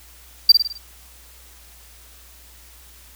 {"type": "tone with echo", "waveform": "triangle", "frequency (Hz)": 4699, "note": "D8", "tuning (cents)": 0, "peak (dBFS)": -3, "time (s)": [0.49, 0.52], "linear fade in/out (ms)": 5, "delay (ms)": 52, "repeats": 5, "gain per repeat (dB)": -6, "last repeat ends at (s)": 0.78, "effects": ["added 60 Hz sine -48 dBFS peak until 3.15 s", "white hiss -48 dBFS RMS until 3.15 s"]}